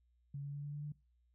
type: tone with pitch steps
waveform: sine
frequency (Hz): 140.9 / 142.29 / 143.69 / 145.11 / 146.54 / 147.99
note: C#3 / C#3 / D3 / D3 / D3 / D3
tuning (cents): +29 / +46 / -37 / -20 / -3 / +14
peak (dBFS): -40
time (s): 0.34-0.922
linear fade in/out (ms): 5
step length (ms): 97
effects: noise-tail reverb RT60 0.3 s tail -23 dB re dry + added 60 Hz sine -70 dBFS peak until 1.34 s